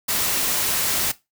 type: noise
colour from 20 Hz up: white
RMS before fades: -22 dBFS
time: 0.08-1.12 s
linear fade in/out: 10 ms
effects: noise-tail reverb RT60 0.2 s tail -17 dB re dry